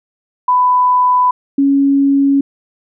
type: tone pair in turn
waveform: sine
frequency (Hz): 997 / 277.5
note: B5 / C#4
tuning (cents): +16 / +2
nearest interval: octave + minor seventh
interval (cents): 2214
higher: first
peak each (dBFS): -8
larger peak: neither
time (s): 0.48-1.31 / 1.58-2.41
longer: neither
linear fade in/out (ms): 5
effects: none